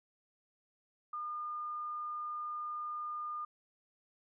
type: tone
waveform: sine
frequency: 1213 Hz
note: D#6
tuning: 44 cents flat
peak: -37 dBFS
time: 1.13-3.45 s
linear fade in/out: 5 ms
effects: none